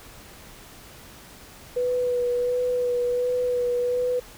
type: tone with vibrato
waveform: sine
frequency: 492.1 Hz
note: B4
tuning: 6 cents flat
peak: -21 dBFS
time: 1.76-4.2 s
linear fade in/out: 10 ms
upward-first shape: sine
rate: 1.4 Hz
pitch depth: 17 cents each way
effects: pink hiss -46 dBFS RMS until 4.37 s